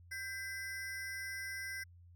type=ring-modulated tone; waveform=square; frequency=1800 Hz; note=A6; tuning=39 cents sharp; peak=-38 dBFS; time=0.11-1.84 s; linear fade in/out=10 ms; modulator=221 Hz; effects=added 87 Hz sine -56 dBFS peak until 2.15 s